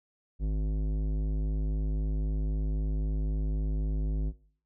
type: tone with tanh clipping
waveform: triangle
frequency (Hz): 51.91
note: G#1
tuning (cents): 0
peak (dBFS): -28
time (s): 0.39-4.33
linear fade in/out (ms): 50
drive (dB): 18
effects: noise-tail reverb RT60 0.5 s tail -19 dB re dry